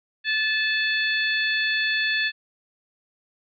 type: harmonic tone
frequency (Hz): 870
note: A5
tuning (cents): -20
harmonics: 2 / 3 / 4 / 5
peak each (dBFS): -23 / -27 / -29 / -31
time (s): 0.24-2.32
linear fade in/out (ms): 50
effects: none